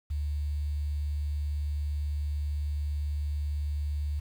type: tone with quantisation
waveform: sine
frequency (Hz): 73.5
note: D2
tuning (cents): +2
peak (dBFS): -28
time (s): 0.1-4.2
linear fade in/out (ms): 10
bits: 9
effects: none